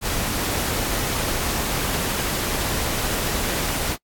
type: noise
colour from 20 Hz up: pink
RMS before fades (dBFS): -24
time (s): 0.01-3.97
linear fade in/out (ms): 50
effects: noise-tail reverb RT60 0.1 s tail -25 dB re dry + AAC 64 kbps